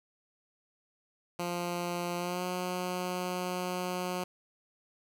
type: tone with pitch glide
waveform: 10% pulse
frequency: 174.8 to 180.96 Hz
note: F3 to F#3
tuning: +2 to -38 cents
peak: -24 dBFS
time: 1.39-4.24 s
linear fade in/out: 5 ms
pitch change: +60 cents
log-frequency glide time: 2.17-2.44 s
effects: none